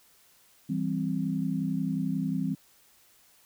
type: chord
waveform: sine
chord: C major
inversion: first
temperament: equal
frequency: 164.81 / 196 / 261.6 Hz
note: E3 / G3 / C4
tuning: 0 / 0 / 0 cents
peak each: -31 dBFS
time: 0.69-2.55 s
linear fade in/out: 10 ms
effects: white hiss -61 dBFS RMS until 3.45 s